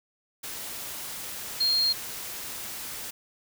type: tone in noise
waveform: sine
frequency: 4225 Hz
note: C8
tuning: 16 cents sharp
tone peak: -21 dBFS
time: 1.6-1.93 s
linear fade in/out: 10 ms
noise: white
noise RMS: -37 dBFS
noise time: 0.43-3.11 s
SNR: +13 dB
effects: none